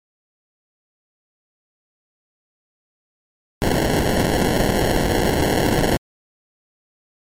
white noise with sample-and-hold, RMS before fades -18 dBFS, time 3.62-5.97 s, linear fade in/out 0 ms, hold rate 1225 Hz, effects MP3 64 kbps

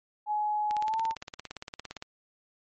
sine tone with pitch glide, 843 to 898.3 Hz, G#5 to A5, +26 to +36 cents, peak -26 dBFS, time 0.26-1.15 s, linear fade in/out 50 ms, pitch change +110 cents, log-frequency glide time 0.8-0.99 s
click train, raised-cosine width 0.2 ms, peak -21 dBFS, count 24, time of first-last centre 0.71-2.024 s, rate 17.5 Hz
effects MP3 32 kbps

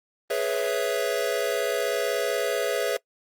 square chord, C# minor seventh, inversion second, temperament equal with one note detuned, 418 / 493.9 / 554.4 / 659.3 Hz, G#4 / B4 / C#5 / E5, +11 / 0 / 0 / 0 cents, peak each -30 dBFS, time 0.3-2.97 s, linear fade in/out 5 ms, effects noise-tail reverb RT60 0.1 s tail -22 dB re dry + Opus 24 kbps

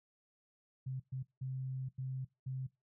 sine tone bursts at uneven times, 131 Hz, C3, 2 cents sharp, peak -37 dBFS, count 5, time 0.86-1 / 1.12-1.23 / 1.41-1.89 / 1.98-2.25 / 2.46-2.67 s, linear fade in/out 10 ms, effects noise-tail reverb RT60 0.2 s tail -19 dB re dry

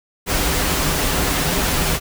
pink noise with comb filter, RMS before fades -19 dBFS, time 0.26-2 s, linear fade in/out 50 ms, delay 8.9 ms, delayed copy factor -0.5, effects none

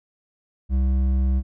sine tone with hard clipping, 65.41 Hz, C2, in tune, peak -19 dBFS, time 0.69-1.43 s, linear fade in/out 50 ms, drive 7 dB, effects none

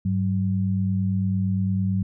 sine tone pair together, 100.1 / 188.96 Hz, G2 / F#3, +37 / +37 cents, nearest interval major seventh, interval 1100 cents, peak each -23 dBFS, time 0.05-2.03 s, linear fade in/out 5 ms, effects none

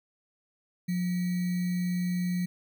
sine tone with sample-and-hold, 178.7 Hz, F3, 40 cents sharp, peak -26 dBFS, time 0.88-2.46 s, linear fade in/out 10 ms, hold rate 2100 Hz, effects none

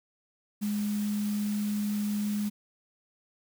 sine tone in noise, 207.7 Hz, G#3, in tune, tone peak -27 dBFS, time 0.61-2.5 s, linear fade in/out 20 ms, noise white, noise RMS -44 dBFS, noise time 0.61-2.5 s, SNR +14 dB, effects none

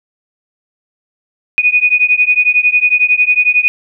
sine beating tone pair, 2472 / 2483 Hz, D#7 / D#7, -12 / -4 cents, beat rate 11 Hz, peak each -11 dBFS, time 1.58-3.68 s, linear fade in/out 0 ms, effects none

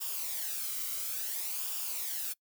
blue noise with flanger, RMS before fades -36 dBFS, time 0-2.34 s, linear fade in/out 20 ms, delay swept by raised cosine 0.48 to 1.17 ms, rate 0.58 Hz, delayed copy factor -0.6, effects noise-tail reverb RT60 0.1 s tail -24 dB re dry

